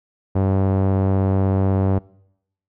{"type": "tone with low-pass filter", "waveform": "sawtooth", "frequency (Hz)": 96.2, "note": "G2", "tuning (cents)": -32, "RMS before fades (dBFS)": -18, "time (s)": [0.35, 1.99], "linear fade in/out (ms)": 10, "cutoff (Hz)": 740, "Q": 0.96, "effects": ["noise-tail reverb RT60 0.8 s tail -24 dB re dry"]}